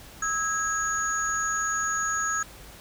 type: tone cluster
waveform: sine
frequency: 1291 / 1644 / 6710 Hz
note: E6 / G#6 / G#8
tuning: -37 / -18 / +17 cents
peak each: -29 dBFS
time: 0.22-2.43 s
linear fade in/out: 5 ms
effects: added 50 Hz sine -51 dBFS peak until 2.8 s + pink hiss -47 dBFS RMS until 2.8 s